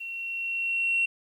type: tone with level ramp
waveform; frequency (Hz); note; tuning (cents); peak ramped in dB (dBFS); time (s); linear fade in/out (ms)
sine; 2728; F7; -41; -34 to -20; 0-1.06; 10
effects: tanh soft clip ceiling -17 dBFS + 10-bit